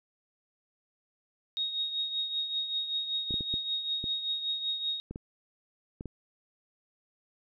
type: tone with tremolo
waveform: sine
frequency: 3749 Hz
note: A#7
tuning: 9 cents sharp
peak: -27 dBFS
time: 1.57-5 s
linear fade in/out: 0 ms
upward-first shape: triangle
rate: 5.2 Hz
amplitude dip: 65%
type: clicks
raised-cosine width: 3 ms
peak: -25 dBFS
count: 9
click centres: 3.308 / 3.341 / 3.408 / 3.54 / 4.041 / 5.11 / 5.159 / 6.009 / 6.057 s
effects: none